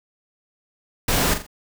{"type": "noise with echo", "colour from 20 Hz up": "pink", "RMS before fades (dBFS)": -20, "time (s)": [1.08, 1.34], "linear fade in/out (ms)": 5, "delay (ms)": 42, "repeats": 3, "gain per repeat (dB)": -8, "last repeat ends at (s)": 1.466, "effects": []}